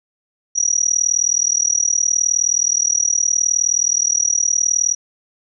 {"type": "tone with amplitude modulation", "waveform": "sine", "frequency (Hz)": 5780, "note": "F#8", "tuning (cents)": -41, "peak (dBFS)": -10, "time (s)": [0.55, 4.95], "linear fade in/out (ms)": 20, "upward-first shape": "sine", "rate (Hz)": 39.2, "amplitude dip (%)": 100, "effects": []}